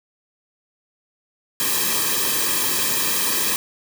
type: noise with comb filter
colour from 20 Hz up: white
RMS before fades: -21 dBFS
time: 1.6-3.56 s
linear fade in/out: 0 ms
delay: 1.4 ms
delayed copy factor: -1
effects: none